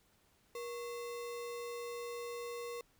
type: tone with sample-and-hold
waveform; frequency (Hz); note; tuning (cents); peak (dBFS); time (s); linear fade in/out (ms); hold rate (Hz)
sine; 475.6; A#4; +35; -40; 0.55-2.81; 2; 1575
effects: pink hiss -71 dBFS RMS until 2.99 s